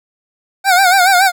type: tone with vibrato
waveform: 25% pulse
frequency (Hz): 748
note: F#5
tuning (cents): +19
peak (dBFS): -4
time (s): 0.64-1.32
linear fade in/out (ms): 50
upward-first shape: sine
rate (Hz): 7.1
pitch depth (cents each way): 99
effects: none